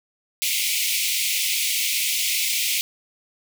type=high-pass noise; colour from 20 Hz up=pink; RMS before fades=-23 dBFS; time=0.42-2.81 s; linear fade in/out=0 ms; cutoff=2100 Hz; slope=96 dB/octave; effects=none